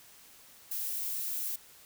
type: noise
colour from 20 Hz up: violet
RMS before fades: -35 dBFS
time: 0.71-1.56 s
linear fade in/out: 5 ms
effects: white hiss -56 dBFS RMS until 1.85 s